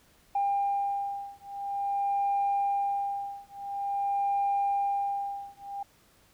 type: beating tone pair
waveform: sine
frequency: 800 / 800.48 Hz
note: G5 / G5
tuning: +35 / +36 cents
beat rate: 0.48 Hz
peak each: -29 dBFS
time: 0.35-5.83 s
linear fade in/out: 5 ms
effects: tanh soft clip ceiling -20 dBFS + pink hiss -62 dBFS RMS until 6.33 s